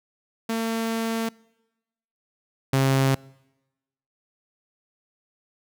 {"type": "tone pair in turn", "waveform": "sawtooth", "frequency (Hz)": [226.3, 134.56], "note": ["A3", "C3"], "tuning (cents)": [49, 49], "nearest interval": "major sixth", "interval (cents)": 900, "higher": "first", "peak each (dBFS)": [-20, -14], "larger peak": "second", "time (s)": [[0.49, 1.29], [2.73, 3.15]], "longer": "first", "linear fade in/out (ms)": 5, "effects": ["noise-tail reverb RT60 1.0 s tail -25 dB re dry"]}